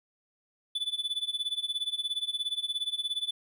triangle tone with tremolo, 3478 Hz, A7, 21 cents flat, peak -25 dBFS, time 0.75-3.31 s, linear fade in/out 5 ms, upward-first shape sine, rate 17 Hz, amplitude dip 90%, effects none

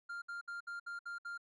triangle tone bursts, 1396.9 Hz, F6, in tune, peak -39 dBFS, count 7, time 0.09-1.378 s, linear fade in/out 10 ms, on 130 ms, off 63 ms, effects resampled to 24000 Hz

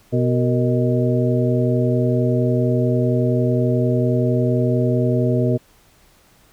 harmonic tone with a mistuned harmonic, 124.3 Hz, B2, 12 cents sharp, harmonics 1 / 2 / 3 / 4 / 5, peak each -18 / -21 / -23 / -24 / -25 dBFS, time 0.12-5.58 s, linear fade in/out 20 ms, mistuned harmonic 4, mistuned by -120 cents, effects pink hiss -54 dBFS RMS until 6.52 s

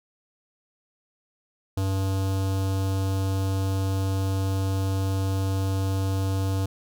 square tone with notch filter, 96.3 Hz, G2, 30 cents flat, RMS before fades -25 dBFS, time 1.77-6.66 s, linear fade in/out 5 ms, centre 2000 Hz, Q 1.1, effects none

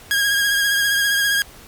sawtooth tone with vibrato, 1634 Hz, G#6, 29 cents flat, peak -12 dBFS, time 0.11-1.42 s, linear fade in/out 0 ms, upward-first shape sine, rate 15 Hz, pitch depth 30 cents each way, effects pink hiss -43 dBFS RMS until 1.67 s + MP3 96 kbps

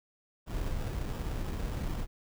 brown noise with sample-and-hold, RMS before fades -34 dBFS, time 0.46-2.07 s, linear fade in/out 50 ms, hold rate 2100 Hz, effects none

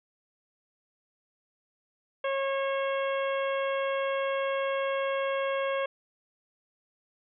harmonic tone, 545 Hz, C#5, 29 cents flat, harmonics 1 / 2 / 3 / 4 / 5 / 6, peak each -28 / -34 / -38 / -40 / -42 / -44 dBFS, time 2.24-5.86 s, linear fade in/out 5 ms, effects none

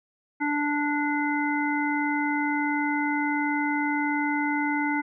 harmonic tone, 293.1 Hz, D4, 3 cents flat, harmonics 1 / 3 / 5 / 7, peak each -26 / -29 / -32 / -30 dBFS, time 0.4-5.02 s, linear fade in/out 20 ms, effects none

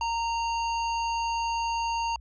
square tone, 925 Hz, A#5, 14 cents flat, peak -27 dBFS, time 0.01-2.16 s, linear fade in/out 2 ms, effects added 60 Hz sine -44 dBFS peak until 2.2 s + resampled to 16000 Hz

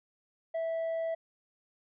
sine tone with tanh clipping, 656 Hz, E5, 9 cents flat, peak -31 dBFS, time 0.54-1.15 s, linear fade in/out 10 ms, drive 3 dB, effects none

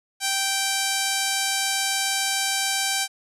5% pulse tone, 781 Hz, G5, 7 cents flat, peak -10 dBFS, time 0.2-3.08 s, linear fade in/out 50 ms, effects resampled to 32000 Hz

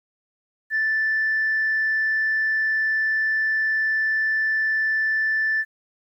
sine tone with frequency modulation, 1760 Hz, A6, in tune, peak -18 dBFS, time 0.7-5.65 s, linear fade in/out 50 ms, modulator 41 Hz, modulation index 0.24, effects tanh soft clip ceiling -15 dBFS + 10-bit

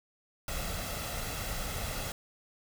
pink noise with comb filter, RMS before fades -36 dBFS, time 0.48-2.12 s, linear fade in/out 2 ms, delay 1.5 ms, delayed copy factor +0.55, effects none

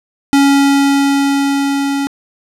square tone with level ramp, 278.8 Hz, C#4, 10 cents sharp, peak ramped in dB -7 to -15 dBFS, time 0.33-2.07 s, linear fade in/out 0 ms, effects low-pass 11000 Hz 12 dB/octave

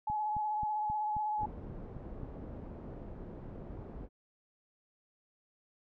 sine tone with vibrato, 849 Hz, G#5, 38 cents sharp, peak -31 dBFS, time 0.07-1.46 s, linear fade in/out 5 ms, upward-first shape triangle, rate 16 Hz, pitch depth 29 cents each way
click train, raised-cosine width 5 ms, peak -31 dBFS, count 9, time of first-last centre 0.1-2.233 s, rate 3.75 Hz
pink low-pass noise, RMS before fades -45 dBFS, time 1.37-4.09 s, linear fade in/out 50 ms, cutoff 550 Hz, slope 12 dB/octave
effects none

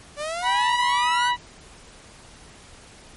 sawtooth exponential sweep, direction up, 573 to 1568 Hz, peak -23 dBFS, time 0.16-1.32 s, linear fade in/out 50 ms
harmonic tone, 975 Hz, B5, 23 cents flat, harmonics 1 / 2 / 3 / 4, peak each -20 / -26 / -30 / -32 dBFS, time 0.42-1.37 s, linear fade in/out 50 ms
effects pink hiss -47 dBFS RMS until 3.16 s + MP3 48 kbps

